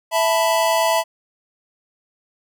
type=chord; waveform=square; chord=E suspended fourth; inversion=none; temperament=just; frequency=659.3 / 879 / 988.9 Hz; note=E5 / A5 / B5; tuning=0 / -2 / +2 cents; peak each=-19 / -22 / -22 dBFS; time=0.11-1.04 s; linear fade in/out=50 ms; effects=none